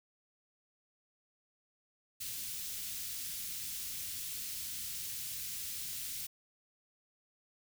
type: band-stop noise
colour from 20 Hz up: white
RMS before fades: -41 dBFS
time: 2.2-6.27 s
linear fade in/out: 10 ms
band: 160 to 2900 Hz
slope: 12 dB/octave
effects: none